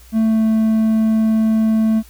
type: tone with pitch glide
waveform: triangle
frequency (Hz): 221.9 to 220.5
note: A3 to A3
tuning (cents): +15 to +4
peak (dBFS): -10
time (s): 0.12-2.03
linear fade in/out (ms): 50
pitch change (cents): -11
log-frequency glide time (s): 0.22-0.45
effects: added 60 Hz sine -42 dBFS peak until 2.09 s + white hiss -48 dBFS RMS until 2.09 s